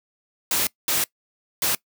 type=noise bursts at uneven times; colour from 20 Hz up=white; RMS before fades=-22 dBFS; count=3; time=0.51-0.67 / 0.88-1.04 / 1.62-1.75 s; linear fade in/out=2 ms; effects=noise-tail reverb RT60 0.1 s tail -22 dB re dry + high-pass 80 Hz 12 dB/octave